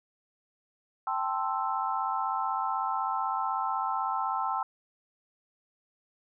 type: chord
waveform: sine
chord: A minor seventh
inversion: third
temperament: equal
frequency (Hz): 784 / 880 / 1046.5 / 1318.5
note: G5 / A5 / C6 / E6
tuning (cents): 0 / 0 / 0 / 0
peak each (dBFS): -33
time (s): 1.07-4.63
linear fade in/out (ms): 2
effects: none